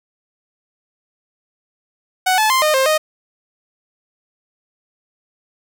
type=tone with pitch steps; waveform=sawtooth; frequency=744 / 865 / 1046 / 613 / 530 / 620 Hz; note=F#5 / A5 / C6 / D#5 / C5 / D#5; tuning=+9 / -30 / -1 / -26 / +22 / -6 cents; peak=-9 dBFS; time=2.26-2.98 s; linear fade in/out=10 ms; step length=120 ms; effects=none